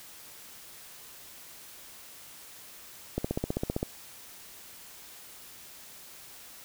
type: click train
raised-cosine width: 2 ms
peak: -15 dBFS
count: 11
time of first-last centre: 3.18-3.829 s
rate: 15.4 Hz
effects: white hiss -49 dBFS RMS until 6.64 s